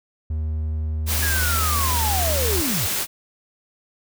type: tone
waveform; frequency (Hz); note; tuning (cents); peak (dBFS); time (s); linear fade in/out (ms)
triangle; 77.78; D#2; 0; -20; 0.3-2.61; 5
type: noise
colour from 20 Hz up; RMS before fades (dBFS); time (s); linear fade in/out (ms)
white; -24; 1.06-3.07; 50
type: linear sweep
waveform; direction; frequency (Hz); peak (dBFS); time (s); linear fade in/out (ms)
sine; down; 1685 to 69.3; -24; 1.22-2.87; 10
effects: none